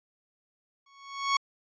sawtooth tone with exponential growth, 1108.7 Hz, C#6, in tune, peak -17 dBFS, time 0.86-1.37 s, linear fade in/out 5 ms, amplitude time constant 110 ms, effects resampled to 16000 Hz

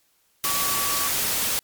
sine tone in noise, 1140 Hz, C#6, 48 cents sharp, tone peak -29 dBFS, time 0.45-1.08 s, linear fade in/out 0 ms, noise white, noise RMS -24 dBFS, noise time 0.44-1.59 s, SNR -8 dB, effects white hiss -65 dBFS RMS until 1.63 s + MP3 96 kbps

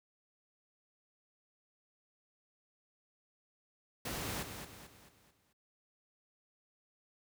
pink noise with echo, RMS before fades -39 dBFS, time 4.05-4.43 s, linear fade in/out 5 ms, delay 220 ms, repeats 5, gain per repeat -7 dB, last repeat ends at 5.53 s, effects high-pass 60 Hz 12 dB/octave

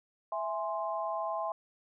sine chord, E augmented, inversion none, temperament equal, 659.3 / 830.6 / 1046.5 Hz, E5 / G#5 / B#5, 0 / 0 / 0 cents, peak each -35 / -37 / -36 dBFS, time 0.32-1.52 s, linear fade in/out 2 ms, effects none

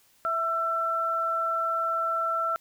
sine tone pair together, 659.3 / 1339.3 Hz, E5 / E6, 0 / +27 cents, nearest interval octave, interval 1227 cents, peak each -32 / -25 dBFS, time 0.25-2.56 s, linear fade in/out 0 ms, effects white hiss -62 dBFS RMS until 2.6 s

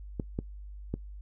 clicks, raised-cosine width 3 ms, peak -18 dBFS, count 3, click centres 0.198 / 0.389 / 0.94 s, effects noise-tail reverb RT60 0.1 s tail -21 dB re dry + added 50 Hz sine -41 dBFS peak until 1.21 s

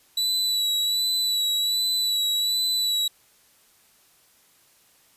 40% pulse tone with vibrato, 3945 Hz, B7, 3 cents flat, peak -20 dBFS, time 0.17-3.08 s, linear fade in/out 5 ms, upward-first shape sine, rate 1.3 Hz, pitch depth 27 cents each way, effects white hiss -59 dBFS RMS until 5.16 s + resampled to 32000 Hz

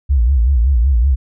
sine tone with vibrato, 63 Hz, B1, 35 cents sharp, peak -9 dBFS, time 0.09-1.16 s, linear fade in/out 20 ms, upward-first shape sine, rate 5.3 Hz, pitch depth 200 cents each way, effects none

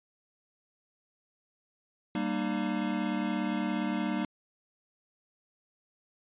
square chord, Eb major, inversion first, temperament equal with one note detuned, 196 / 233.1 / 303.3 Hz, G3 / Bb3 / Eb4, 0 / 0 / -44 cents, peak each -34 dBFS, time 2.15-4.25 s, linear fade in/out 2 ms, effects resampled to 8000 Hz

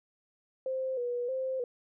sine tone with vibrato, 504 Hz, B4, 35 cents sharp, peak -30 dBFS, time 0.66-1.64 s, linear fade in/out 2 ms, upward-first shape square, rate 1.6 Hz, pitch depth 64 cents each way, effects none

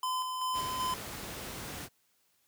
square tone with tremolo, 1021 Hz, C6, 43 cents flat, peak -31 dBFS, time 0.03-0.94 s, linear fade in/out 2 ms, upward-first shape square, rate 2.6 Hz, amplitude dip 35%
pink noise, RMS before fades -41 dBFS, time 0.53-1.89 s, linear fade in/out 50 ms
effects white hiss -72 dBFS RMS until 2.47 s + high-pass 60 Hz 12 dB/octave

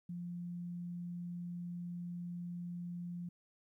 sine tone, 174.61 Hz, F3, in tune, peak -40 dBFS, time 0.09-3.29 s, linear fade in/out 5 ms, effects 13-bit

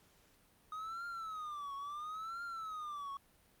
triangle tone with vibrato, 1244.5 Hz, D#6, in tune, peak -39 dBFS, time 0.72-3.17 s, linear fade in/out 2 ms, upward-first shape triangle, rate 0.73 Hz, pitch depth 210 cents each way, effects pink hiss -68 dBFS RMS until 3.6 s + Opus 48 kbps

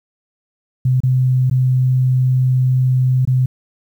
sine tone with dropouts, 128.4 Hz, C3, 32 cents flat, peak -11 dBFS, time 0.85-3.46 s, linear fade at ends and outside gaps 5 ms, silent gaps 1.004-1.034 / 1.499-1.511 / 3.252-3.274 s, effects 8-bit

